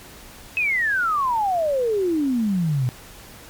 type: exponential sweep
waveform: sine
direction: down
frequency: 2608 to 120 Hz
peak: -18 dBFS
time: 0.57-2.89 s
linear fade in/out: 0 ms
effects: pink hiss -43 dBFS RMS until 3.49 s + MP3 96 kbps